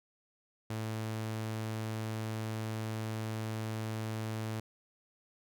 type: tone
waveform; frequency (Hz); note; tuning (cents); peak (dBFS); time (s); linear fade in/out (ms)
sawtooth; 110; A2; 0; -31; 0.7-4.6; 5
effects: none